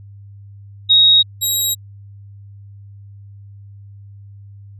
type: tone pair in turn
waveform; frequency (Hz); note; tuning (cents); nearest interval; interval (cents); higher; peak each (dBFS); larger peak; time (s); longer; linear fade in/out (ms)
sine / 10% pulse; 3775 / 3828; A#7 / A#7; +21 / +45; unison; 24; second; -7; neither; 0.89-1.23 / 1.41-1.75; neither; 20
effects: added 100 Hz sine -36 dBFS peak until 4.79 s + resampled to 32000 Hz